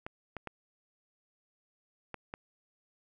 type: clicks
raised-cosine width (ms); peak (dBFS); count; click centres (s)
0.5; -24; 5; 0.065 / 0.367 / 0.473 / 2.143 / 2.339
effects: 11-bit